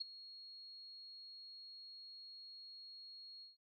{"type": "tone with ADSR envelope", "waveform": "sine", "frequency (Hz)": 4300, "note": "C8", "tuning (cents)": 47, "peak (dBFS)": -36, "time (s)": [0, 3.57], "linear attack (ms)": 13, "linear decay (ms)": 13, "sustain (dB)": -16, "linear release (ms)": 150, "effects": ["noise-tail reverb RT60 0.1 s tail -24 dB re dry"]}